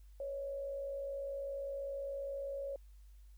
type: tone with frequency modulation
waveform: sine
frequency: 554.4 Hz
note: C#5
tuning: in tune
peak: -38 dBFS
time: 0.2-2.76 s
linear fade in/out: 2 ms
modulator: 55 Hz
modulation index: 0.4
effects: added 50 Hz sine -54 dBFS peak until 3.37 s + white hiss -75 dBFS RMS until 3.37 s